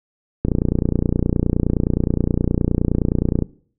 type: click train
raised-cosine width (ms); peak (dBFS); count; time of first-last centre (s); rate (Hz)
3; -4; 89; 0.45-3.423; 29.6
effects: noise-tail reverb RT60 0.5 s tail -20 dB re dry